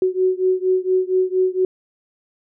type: beating tone pair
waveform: sine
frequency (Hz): 370 / 374.3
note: F#4 / F#4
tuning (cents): 0 / +20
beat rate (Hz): 4.3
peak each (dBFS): -18 / -19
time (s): 0.02-1.65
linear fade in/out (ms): 2
effects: none